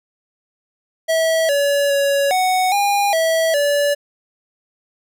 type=tone with pitch steps; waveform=square; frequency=649 / 568 / 561 / 742 / 810 / 651 / 576 Hz; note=E5 / C#5 / C#5 / F#5 / G#5 / E5 / D5; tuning=-27 / +42 / +21 / +5 / -43 / -22 / -34 cents; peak=-15 dBFS; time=1.08-3.95 s; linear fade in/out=20 ms; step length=410 ms; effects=none